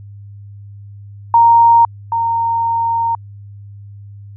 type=tone pair in turn; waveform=sine; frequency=930 / 922.5 Hz; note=A#5 / A#5; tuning=-4 / -18 cents; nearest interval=unison; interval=14 cents; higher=first; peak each=-5 / -13 dBFS; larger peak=first; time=1.34-1.85 / 2.12-3.15 s; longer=second; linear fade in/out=2 ms; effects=added 101 Hz sine -32 dBFS peak until 4.36 s